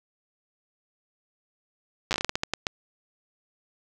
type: slowing click train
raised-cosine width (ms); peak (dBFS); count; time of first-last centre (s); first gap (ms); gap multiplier
0.2; -8; 13; 2.11-2.668; 8; 1.29
effects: none